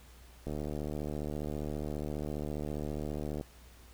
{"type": "click train", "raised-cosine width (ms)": 2, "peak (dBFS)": -24, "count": 221, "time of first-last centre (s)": [0.47, 3.411], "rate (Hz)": 74.8, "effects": ["added 60 Hz sine -54 dBFS peak until 3.93 s", "pink hiss -59 dBFS RMS until 3.93 s"]}